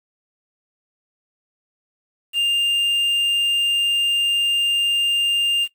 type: tone with quantisation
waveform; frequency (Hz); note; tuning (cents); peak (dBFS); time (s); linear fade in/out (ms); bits
triangle; 2802; F7; +5; -14; 2.33-5.68; 50; 7
effects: noise-tail reverb RT60 0.1 s tail -17 dB re dry